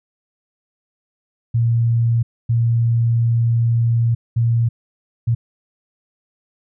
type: tone bursts at uneven times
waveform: sine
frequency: 116.54 Hz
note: A#2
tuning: in tune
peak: -13 dBFS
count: 4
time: 1.54-2.23 / 2.49-4.15 / 4.36-4.69 / 5.27-5.35 s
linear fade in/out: 10 ms
effects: none